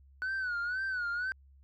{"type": "tone with vibrato", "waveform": "sine", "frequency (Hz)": 1480, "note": "F#6", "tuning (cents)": 0, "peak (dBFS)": -29, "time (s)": [0.22, 1.32], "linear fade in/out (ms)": 0, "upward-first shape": "sine", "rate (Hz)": 2, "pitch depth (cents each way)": 100, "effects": ["tanh soft clip ceiling -30 dBFS", "added 68 Hz sine -56 dBFS peak until 1.63 s"]}